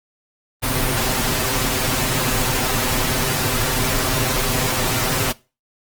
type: noise with comb filter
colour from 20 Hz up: pink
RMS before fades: -20 dBFS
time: 0.62-5.33 s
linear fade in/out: 20 ms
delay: 7.8 ms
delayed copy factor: +0.85
effects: noise-tail reverb RT60 0.3 s tail -21 dB re dry + Opus 32 kbps